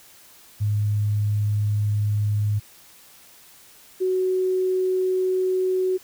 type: tone pair in turn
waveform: sine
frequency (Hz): 104.4 / 372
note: G#2 / F#4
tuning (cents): +10 / +9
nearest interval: octave + minor seventh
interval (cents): 2199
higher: second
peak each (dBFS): -19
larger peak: neither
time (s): 0.6-2.6 / 4-5.98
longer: first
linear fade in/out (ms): 20
effects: white hiss -50 dBFS RMS until 6.03 s